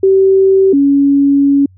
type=tone pair in turn; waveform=sine; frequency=385 / 280.1 Hz; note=G4 / C#4; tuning=-31 / +18 cents; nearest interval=tritone; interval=551 cents; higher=first; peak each=-5 / -6 dBFS; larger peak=first; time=0.03-0.73 / 0.73-1.66 s; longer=second; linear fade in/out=5 ms; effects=added 93 Hz sine -40 dBFS peak until 1.77 s